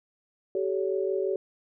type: tone cluster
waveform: sine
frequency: 383.2 / 429 / 563 Hz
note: G4 / A4 / C#5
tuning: -39 / -44 / +27 cents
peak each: -27 / -31 / -32 dBFS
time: 0.55-1.36 s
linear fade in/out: 2 ms
effects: none